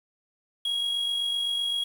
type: tone with amplitude modulation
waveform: triangle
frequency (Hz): 3300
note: G#7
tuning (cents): -12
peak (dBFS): -22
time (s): 0.65-1.84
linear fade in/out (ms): 5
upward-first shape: sine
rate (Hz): 47.8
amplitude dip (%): 40
effects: 8-bit